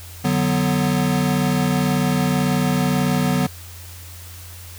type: chord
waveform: square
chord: B minor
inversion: first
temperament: equal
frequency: 146.83 / 185 / 246.9 Hz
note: D3 / F#3 / B3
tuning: 0 / 0 / 0 cents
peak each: -22 dBFS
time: 0.24-3.47 s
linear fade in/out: 10 ms
effects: added 87 Hz sine -37 dBFS peak until 4.78 s + white hiss -41 dBFS RMS until 4.78 s